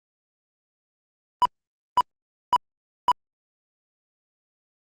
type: tone bursts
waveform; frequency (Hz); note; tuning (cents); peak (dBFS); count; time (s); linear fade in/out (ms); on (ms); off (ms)
triangle; 988; B5; 0; -12; 4; 1.42-3.116; 0; 34; 520
effects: Opus 32 kbps